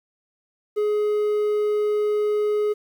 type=tone; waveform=triangle; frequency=420 Hz; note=G#4; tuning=19 cents sharp; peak=-17 dBFS; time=0.76-2.74 s; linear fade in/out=20 ms; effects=9-bit